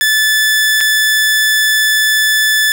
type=tone with dropouts; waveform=sawtooth; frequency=1741 Hz; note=A6; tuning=19 cents flat; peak=-6 dBFS; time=0.01-2.72 s; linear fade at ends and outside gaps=0 ms; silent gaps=0.806-0.81 s; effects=none